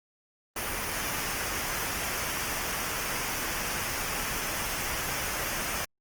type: noise with comb filter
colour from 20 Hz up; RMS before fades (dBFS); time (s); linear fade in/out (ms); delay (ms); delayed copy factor
pink; -32; 0.56-5.85; 5; 0.25; -0.55
effects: Opus 24 kbps